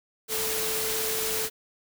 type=tone in noise; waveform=sine; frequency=440 Hz; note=A4; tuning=in tune; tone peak=-33 dBFS; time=0.28-1.5 s; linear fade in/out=50 ms; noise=white; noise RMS=-29 dBFS; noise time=0.28-1.5 s; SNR=-7 dB; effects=none